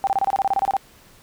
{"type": "tone bursts", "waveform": "sine", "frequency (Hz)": 784, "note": "G5", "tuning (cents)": 0, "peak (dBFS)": -16, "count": 13, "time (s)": [0.04, 0.767], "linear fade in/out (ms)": 0, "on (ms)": 31, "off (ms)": 27, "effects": ["pink hiss -51 dBFS RMS until 1.22 s"]}